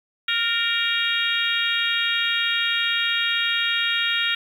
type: harmonic tone with a mistuned harmonic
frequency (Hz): 467.8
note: A#4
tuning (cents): +6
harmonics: 3 / 4 / 5 / 6 / 7 / 8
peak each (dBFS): -27 / -27 / -27 / -27 / -27 / -27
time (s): 0.28-4.35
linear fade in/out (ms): 5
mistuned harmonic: 4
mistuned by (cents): -33
effects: 8-bit